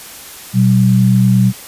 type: tone pair together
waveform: sine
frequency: 122.1 / 191.21 Hz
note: B2 / G3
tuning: -19 / -43 cents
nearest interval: minor sixth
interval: 776 cents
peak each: -10 dBFS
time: 0.53-1.53 s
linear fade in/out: 50 ms
effects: white hiss -33 dBFS RMS until 1.67 s + resampled to 32000 Hz